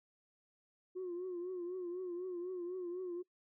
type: tone with vibrato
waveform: sine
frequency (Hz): 359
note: F4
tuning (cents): +48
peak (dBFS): -37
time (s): 0.95-3.23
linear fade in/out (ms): 20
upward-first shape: triangle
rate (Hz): 4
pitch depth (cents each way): 85
effects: noise-tail reverb RT60 0.1 s tail -22 dB re dry + tanh soft clip ceiling -36 dBFS